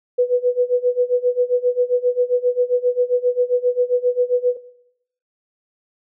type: tone with tremolo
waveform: sine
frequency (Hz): 493.9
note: B4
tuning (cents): 0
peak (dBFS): -11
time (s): 0.18-4.57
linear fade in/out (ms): 10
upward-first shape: sine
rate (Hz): 7.5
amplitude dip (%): 85
effects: noise-tail reverb RT60 0.8 s tail -17 dB re dry